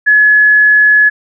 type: tone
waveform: sine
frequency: 1700 Hz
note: G#6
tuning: 40 cents sharp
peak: -4 dBFS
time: 0.06-1.1 s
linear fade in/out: 20 ms
effects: none